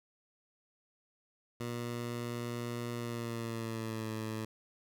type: tone with pitch glide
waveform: 15% pulse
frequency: 119.4 to 110.12 Hz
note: A#2 to A2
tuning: +42 to +2 cents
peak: -30 dBFS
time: 1.6-4.45 s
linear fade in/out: 5 ms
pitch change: -140 cents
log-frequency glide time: 2.94-4.1 s
effects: none